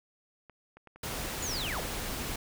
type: clicks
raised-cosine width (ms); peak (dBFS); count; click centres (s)
0.5; -36; 5; 0.497 / 0.77 / 0.873 / 0.96 / 1.108
type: noise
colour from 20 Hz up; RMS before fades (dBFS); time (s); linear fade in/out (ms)
pink; -36; 1.03-2.36; 5
type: linear sweep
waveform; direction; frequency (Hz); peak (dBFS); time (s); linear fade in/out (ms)
sine; down; 7140 to 310.1; -34; 1.42-1.81; 5
effects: none